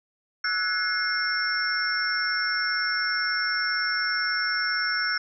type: tone cluster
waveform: sine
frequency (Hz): 1319 / 1477 / 1684 / 2133 / 5420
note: E6 / F#6 / G#6 / C7 / E8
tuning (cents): +1 / -3 / +24 / +33 / +47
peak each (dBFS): -33 / -27 / -32 / -33 / -28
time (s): 0.44-5.18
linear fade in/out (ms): 5
effects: none